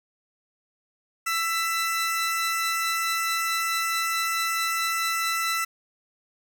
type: tone pair together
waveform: sawtooth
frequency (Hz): 1331 / 1994.2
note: E6 / B6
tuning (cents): +16 / +16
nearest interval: perfect fifth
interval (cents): 700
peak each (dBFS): -22 / -25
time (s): 1.26-5.65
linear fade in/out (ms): 10
effects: 9-bit